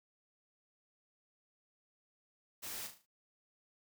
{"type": "noise with echo", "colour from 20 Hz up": "white", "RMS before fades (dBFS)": -44, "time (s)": [2.62, 2.88], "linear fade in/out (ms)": 20, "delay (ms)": 37, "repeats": 5, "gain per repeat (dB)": -7, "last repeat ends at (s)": 3.065, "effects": []}